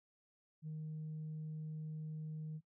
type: tone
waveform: sine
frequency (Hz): 155.4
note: D#3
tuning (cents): -2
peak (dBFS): -40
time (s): 0.62-2.61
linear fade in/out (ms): 50
effects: noise-tail reverb RT60 0.1 s tail -21 dB re dry + tanh soft clip ceiling -39 dBFS